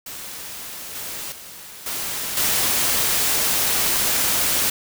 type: noise with level steps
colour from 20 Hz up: white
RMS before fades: -34 / -31 / -39 / -27 / -20 dBFS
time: 0.06-4.7 s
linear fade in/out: 5 ms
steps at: 0.95 / 1.32 / 1.86 / 2.37 s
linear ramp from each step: 2 ms
effects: none